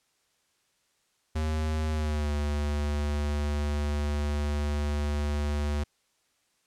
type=tone with pitch glide; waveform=square; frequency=77.78 to 73.41 Hz; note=D#2 to D2; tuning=0 to 0 cents; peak=-27 dBFS; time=1.35-5.84 s; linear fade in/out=10 ms; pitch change=-100 cents; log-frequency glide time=1.91-2.32 s; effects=white hiss -71 dBFS RMS until 6.66 s + low-pass 9000 Hz 12 dB/octave